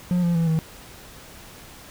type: tone with pitch steps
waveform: triangle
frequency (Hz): 178.3 / 172.03 / 165.98 / 160.14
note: F3 / F3 / E3 / E3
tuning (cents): +36 / -26 / +12 / -50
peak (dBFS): -16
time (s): 0.11-0.59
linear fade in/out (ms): 0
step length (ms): 120
effects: pink hiss -44 dBFS RMS until 1.9 s